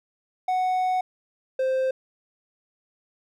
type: tone pair in turn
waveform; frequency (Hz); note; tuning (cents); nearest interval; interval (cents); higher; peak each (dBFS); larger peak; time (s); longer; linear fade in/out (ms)
triangle; 740 / 522.9; F#5 / C5; 0 / -1; tritone; 601; first; -19; neither; 0.48-1.01 / 1.59-1.91; first; 5
effects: none